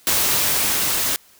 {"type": "noise with level ramp", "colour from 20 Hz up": "white", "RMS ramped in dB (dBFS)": [-18, -21], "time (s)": [0.07, 1.16], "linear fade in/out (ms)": 0, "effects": ["white hiss -52 dBFS RMS until 1.39 s"]}